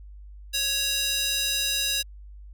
square tone with high-pass filter, 554.4 Hz, C#5, in tune, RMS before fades -26 dBFS, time 0.53-2.03 s, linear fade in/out 20 ms, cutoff 3600 Hz, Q 1.5, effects added 50 Hz sine -41 dBFS peak until 2.53 s

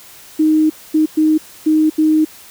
sine tone bursts at uneven times, 311.1 Hz, D#4, in tune, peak -9 dBFS, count 5, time 0.39-0.7 / 0.94-1.06 / 1.17-1.38 / 1.66-1.9 / 1.98-2.25 s, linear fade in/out 10 ms, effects white hiss -40 dBFS RMS until 2.5 s

